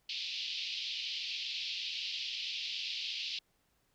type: band-pass noise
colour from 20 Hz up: pink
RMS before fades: -39 dBFS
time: 0.09-3.39 s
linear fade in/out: 5 ms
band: 2600 to 4900 Hz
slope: 48 dB/octave
effects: pink hiss -75 dBFS RMS until 3.94 s